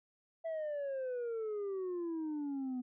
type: exponential sweep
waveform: sine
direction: down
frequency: 664 to 246.9 Hz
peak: -33 dBFS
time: 0.44-2.82 s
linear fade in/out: 20 ms
effects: tanh soft clip ceiling -35 dBFS